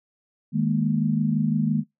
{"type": "chord", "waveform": "sine", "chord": "D# suspended fourth", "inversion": "none", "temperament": "just", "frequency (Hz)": [155.56, 207.4, 233.3], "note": ["D#3", "G#3", "A#3"], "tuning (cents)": [0, -2, 2], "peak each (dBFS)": -24, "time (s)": [0.52, 1.84], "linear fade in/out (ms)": 50, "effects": ["noise-tail reverb RT60 0.2 s tail -24 dB re dry"]}